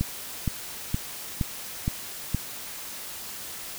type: click train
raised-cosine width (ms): 5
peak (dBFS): -12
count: 6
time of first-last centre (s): 0.01-2.346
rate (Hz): 2.14
effects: white hiss -38 dBFS RMS until 3.78 s